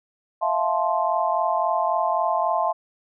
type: chord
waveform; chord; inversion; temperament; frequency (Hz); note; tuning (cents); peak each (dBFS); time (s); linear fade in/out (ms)
sine; F major seventh; third; just; 654.8 / 698.5 / 873.1 / 1047.7; E5 / F5 / A5 / C6; -12 / 0 / -14 / +2; -25; 0.41-2.73; 20
effects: none